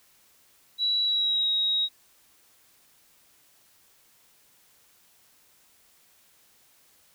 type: tone with pitch glide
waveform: sine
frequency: 3919 to 3799 Hz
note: B7 to A#7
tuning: -14 to +32 cents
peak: -22 dBFS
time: 0.78-1.89 s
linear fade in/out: 50 ms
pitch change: -54 cents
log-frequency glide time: 1.03-1.5 s
effects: white hiss -61 dBFS RMS until 7.14 s